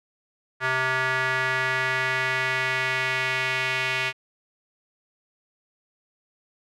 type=tone with band-pass filter sweep; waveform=square; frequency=130 Hz; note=C3; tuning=11 cents flat; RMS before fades=-25 dBFS; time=0.6-4.13 s; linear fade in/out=50 ms; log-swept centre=1600 to 2400 Hz; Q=2.6; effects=none